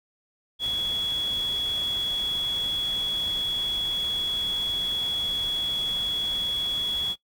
sine tone in noise, 3362 Hz, G#7, 20 cents sharp, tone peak -24 dBFS, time 0.59-7.16 s, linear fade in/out 50 ms, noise pink, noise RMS -41 dBFS, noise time 0.59-7.16 s, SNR +14 dB, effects noise-tail reverb RT60 0.1 s tail -18 dB re dry

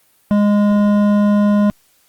sine tone with hard clipping, 206.1 Hz, G#3, 13 cents flat, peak -12 dBFS, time 0.31-1.7 s, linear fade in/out 0 ms, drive 11 dB, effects white hiss -56 dBFS RMS until 2.08 s + Opus 32 kbps

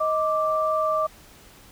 sine tone pair together, 627.7 / 1174 Hz, D#5 / D6, +15 / -1 cents, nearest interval major seventh, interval 1084 cents, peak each -23 dBFS, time 0-1.07 s, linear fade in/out 10 ms, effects pink hiss -50 dBFS RMS until 1.71 s

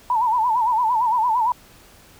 sine tone with vibrato, 932 Hz, A#5, 1 cent flat, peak -16 dBFS, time 0.1-1.52 s, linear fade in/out 2 ms, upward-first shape sine, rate 8.8 Hz, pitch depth 130 cents each way, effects pink hiss -49 dBFS RMS until 2.19 s

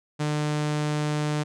sawtooth tone, 150 Hz, D3, 37 cents sharp, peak -20 dBFS, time 0.19-1.44 s, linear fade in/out 20 ms, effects resampled to 22050 Hz

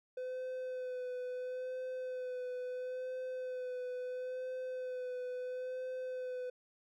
triangle tone with vibrato, 506 Hz, B4, 42 cents sharp, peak -36 dBFS, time 0.17-6.5 s, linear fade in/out 5 ms, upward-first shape sine, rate 0.74 Hz, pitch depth 21 cents each way, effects none

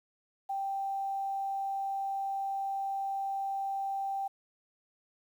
sine tone with quantisation, 784 Hz, G5, in tune, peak -31 dBFS, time 0.49-4.28 s, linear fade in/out 10 ms, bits 10, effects none

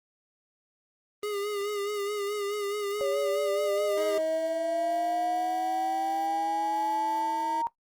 square tone with vibrato, 409.7 Hz, G#4, 24 cents flat, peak -30 dBFS, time 1.23-4.18 s, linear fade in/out 2 ms, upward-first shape sine, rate 4.7 Hz, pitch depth 45 cents each way
sine exponential sweep, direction up, 554.4 to 933 Hz, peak -26 dBFS, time 3.01-7.67 s, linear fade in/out 0 ms
25% pulse tone with pitch glide, 318.9 to 325.2 Hz, D#4 to E4, +43 to -23 cents, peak -33 dBFS, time 3.97-7.62 s, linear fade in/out 5 ms, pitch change +34 cents, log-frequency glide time 4.44-5.41 s
effects noise-tail reverb RT60 0.1 s tail -17 dB re dry + Opus 24 kbps

